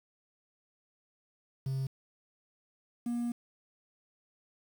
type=tone pair in turn; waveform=triangle; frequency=133.8 / 238.4 Hz; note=C3 / A#3; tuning=+39 / +39 cents; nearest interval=minor seventh; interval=1000 cents; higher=second; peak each=-28 / -28 dBFS; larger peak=neither; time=1.66-1.87 / 3.06-3.32 s; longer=second; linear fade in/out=5 ms; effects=tanh soft clip ceiling -24 dBFS + 9-bit